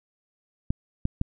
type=clicks; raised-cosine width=5 ms; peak=-12 dBFS; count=3; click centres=0.705 / 1.054 / 1.214 s; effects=none